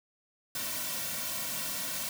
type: noise with comb filter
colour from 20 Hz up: white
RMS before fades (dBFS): -35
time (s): 0.55-2.09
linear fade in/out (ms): 2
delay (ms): 2.4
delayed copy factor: -0.9
effects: none

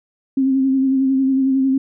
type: tone with vibrato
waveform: sine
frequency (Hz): 266.5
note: C4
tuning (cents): +32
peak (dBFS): -13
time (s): 0.37-1.78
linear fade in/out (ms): 5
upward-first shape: sine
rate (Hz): 11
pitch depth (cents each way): 29
effects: none

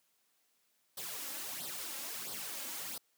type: noise with flanger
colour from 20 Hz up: white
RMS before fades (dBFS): -42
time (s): 0.97-2.98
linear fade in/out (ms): 5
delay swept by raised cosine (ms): 0.21 to 3.71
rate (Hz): 1.5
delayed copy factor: +0.7
effects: white hiss -75 dBFS RMS until 3.17 s + high-pass 150 Hz 12 dB/octave

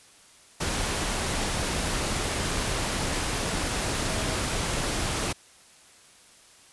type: tone in noise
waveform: sine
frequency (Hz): 636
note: D#5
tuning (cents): +38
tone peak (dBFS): -38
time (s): 4.09-4.36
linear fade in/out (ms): 10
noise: pink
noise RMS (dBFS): -28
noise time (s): 0.6-5.33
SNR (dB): -13
effects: white hiss -54 dBFS RMS until 6.72 s + resampled to 24000 Hz

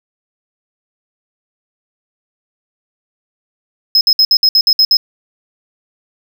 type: tone bursts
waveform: triangle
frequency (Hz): 5130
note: E8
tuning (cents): -48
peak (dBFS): -5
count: 9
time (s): 3.95-4.97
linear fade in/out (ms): 2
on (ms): 60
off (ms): 60
effects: none

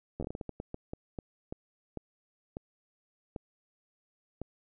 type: slowing click train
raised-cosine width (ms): 2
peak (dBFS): -24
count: 18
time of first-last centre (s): 0.2-4.416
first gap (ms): 11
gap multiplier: 1.33
effects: none

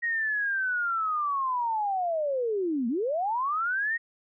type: linear two-way sweep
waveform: sine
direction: down then up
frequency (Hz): 1890 to 221.4 to 1890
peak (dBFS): -25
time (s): 0.02-3.98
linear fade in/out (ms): 20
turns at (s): 2.88
effects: none

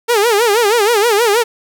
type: tone with vibrato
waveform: sawtooth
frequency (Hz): 440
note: A4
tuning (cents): 0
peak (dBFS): -6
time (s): 0.08-1.44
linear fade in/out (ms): 20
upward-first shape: sine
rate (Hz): 6.3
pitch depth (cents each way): 170
effects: none

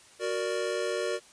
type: chord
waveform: square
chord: Gb augmented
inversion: none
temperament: equal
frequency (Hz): 370 / 466.2 / 587.3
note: Gb4 / Bb4 / D5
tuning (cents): 0 / 0 / 0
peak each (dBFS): -34 / -33 / -34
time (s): 0.19-1.2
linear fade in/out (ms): 50
effects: white hiss -55 dBFS RMS until 1.32 s + resampled to 22050 Hz

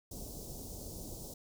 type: band-stop noise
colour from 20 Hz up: pink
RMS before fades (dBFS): -45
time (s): 0.11-1.34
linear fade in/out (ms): 5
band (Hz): 650 to 5200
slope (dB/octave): 24
effects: none

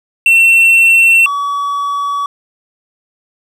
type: tone pair in turn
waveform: triangle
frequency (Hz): 2704 / 1136.9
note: E7 / C#6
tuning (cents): +43 / +43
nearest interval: octave + minor third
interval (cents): 1500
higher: first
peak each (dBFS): -3 / -12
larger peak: first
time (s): 0.26-1.26 / 1.26-2.26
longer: neither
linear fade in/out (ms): 2
effects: none

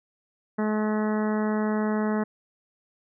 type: harmonic tone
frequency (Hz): 213.8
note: A3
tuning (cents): -49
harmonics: 1 / 2 / 3 / 4 / 5 / 6 / 7 / 8 / 9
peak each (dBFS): -24 / -30 / -34 / -36 / -38 / -40 / -41 / -42 / -43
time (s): 0.58-2.24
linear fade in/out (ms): 10
effects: none

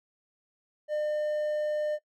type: tone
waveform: triangle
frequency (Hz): 603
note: D5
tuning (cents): +46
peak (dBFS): -25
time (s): 0.88-1.99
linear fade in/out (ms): 50
effects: noise-tail reverb RT60 0.1 s tail -18 dB re dry

